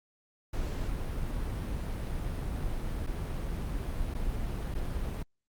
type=noise with dropouts; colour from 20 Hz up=brown; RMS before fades=-33 dBFS; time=0.53-5.23 s; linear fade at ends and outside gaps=5 ms; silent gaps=3.066-3.07 / 4.141-4.148 / 4.742-4.749 s; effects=Opus 48 kbps